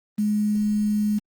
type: tone with quantisation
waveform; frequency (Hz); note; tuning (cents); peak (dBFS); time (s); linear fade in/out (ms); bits
sine; 210; G#3; +19; -19; 0.18-1.19; 10; 7
effects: Opus 24 kbps